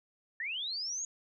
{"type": "linear sweep", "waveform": "sine", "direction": "up", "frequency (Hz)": [1743, 6790], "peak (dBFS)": -34, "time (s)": [0.4, 1.05], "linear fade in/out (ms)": 2, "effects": []}